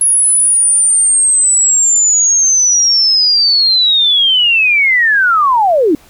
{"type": "linear sweep", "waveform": "sine", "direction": "down", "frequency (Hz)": [10548, 277.2], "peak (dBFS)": -7, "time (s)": [0.01, 5.95], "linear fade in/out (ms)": 2, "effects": ["pink hiss -44 dBFS RMS until 6.09 s"]}